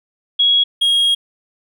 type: tone pair in turn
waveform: sine / triangle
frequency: 3322 / 3274 Hz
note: G#7 / G#7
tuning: 0 / -25 cents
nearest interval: unison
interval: 25 cents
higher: first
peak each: -10 dBFS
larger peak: neither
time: 0.39-0.64 / 0.81-1.15 s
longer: second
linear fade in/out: 10 ms
effects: none